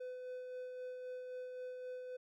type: tone with tremolo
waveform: triangle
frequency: 504 Hz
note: B4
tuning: 35 cents sharp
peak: -40 dBFS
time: 0-2.17 s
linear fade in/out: 10 ms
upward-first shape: sine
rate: 3.8 Hz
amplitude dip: 30%
effects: none